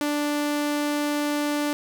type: tone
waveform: sawtooth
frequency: 293.7 Hz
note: D4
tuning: in tune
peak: -19 dBFS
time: 0.01-1.73 s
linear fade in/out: 0 ms
effects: none